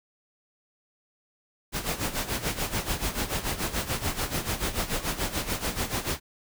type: noise with tremolo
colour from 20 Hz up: pink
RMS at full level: -27 dBFS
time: 1.72-6.2 s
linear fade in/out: 50 ms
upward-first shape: sine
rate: 6.9 Hz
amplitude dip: 75%
effects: none